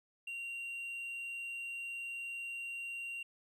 triangle tone, 2761 Hz, F7, 20 cents flat, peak -38 dBFS, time 0.27-3.23 s, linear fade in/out 5 ms, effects resampled to 32000 Hz

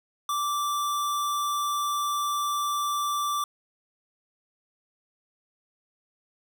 square tone, 1170 Hz, D6, 7 cents flat, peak -26 dBFS, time 0.29-3.44 s, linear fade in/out 2 ms, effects none

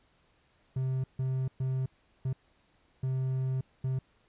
triangle tone bursts at uneven times, 130.81 Hz, C3, in tune, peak -26 dBFS, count 6, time 0.76-1.04 / 1.19-1.48 / 1.6-1.86 / 2.25-2.33 / 3.03-3.61 / 3.84-3.99 s, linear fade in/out 5 ms, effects pink hiss -68 dBFS RMS until 4.28 s + resampled to 8000 Hz

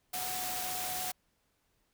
sine tone in noise, 735 Hz, F#5, 12 cents flat, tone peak -40 dBFS, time 0.13-1.12 s, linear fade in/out 10 ms, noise white, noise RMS -37 dBFS, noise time 0.13-1.12 s, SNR -6 dB, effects pink hiss -75 dBFS RMS until 1.93 s

